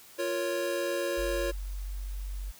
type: chord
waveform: square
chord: Bb minor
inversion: second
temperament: equal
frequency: 349.2 / 466.2 / 554.4 Hz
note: F4 / Bb4 / Db5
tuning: 0 / 0 / 0 cents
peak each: -34 / -38 / -32 dBFS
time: 0.18-1.52 s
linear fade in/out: 20 ms
type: tone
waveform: sine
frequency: 47.45 Hz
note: F#1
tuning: 44 cents sharp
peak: -33 dBFS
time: 1.17-2.52 s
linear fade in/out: 20 ms
effects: white hiss -53 dBFS RMS until 2.59 s